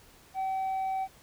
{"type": "tone with tanh clipping", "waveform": "triangle", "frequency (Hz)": 765, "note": "G5", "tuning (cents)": -42, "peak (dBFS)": -29, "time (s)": [0.34, 1.08], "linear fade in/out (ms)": 50, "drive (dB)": 7, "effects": ["pink hiss -57 dBFS RMS until 1.22 s"]}